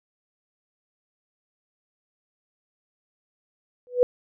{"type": "tone with exponential growth", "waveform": "sine", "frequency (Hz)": 493.9, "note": "B4", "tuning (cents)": 0, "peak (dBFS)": -10, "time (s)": [3.87, 4.03], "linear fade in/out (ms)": 0, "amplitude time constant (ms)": 33, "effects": []}